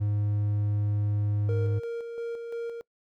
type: tone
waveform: triangle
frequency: 103.6 Hz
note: G#2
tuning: 4 cents flat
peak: -22 dBFS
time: 0-1.8 s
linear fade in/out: 20 ms
type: tone with tremolo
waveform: triangle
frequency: 466.2 Hz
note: A#4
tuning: in tune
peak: -28 dBFS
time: 1.49-2.81 s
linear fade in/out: 0 ms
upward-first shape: square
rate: 2.9 Hz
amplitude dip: 40%
effects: noise-tail reverb RT60 0.1 s tail -24 dB re dry